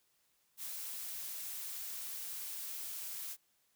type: noise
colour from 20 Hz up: blue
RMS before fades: -43 dBFS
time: 0.57-3.37 s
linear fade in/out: 50 ms
effects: white hiss -75 dBFS RMS until 3.75 s